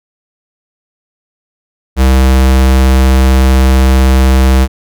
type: tone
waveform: square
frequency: 65.41 Hz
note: C2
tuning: in tune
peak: -5 dBFS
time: 1.96-4.68 s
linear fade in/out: 50 ms
effects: none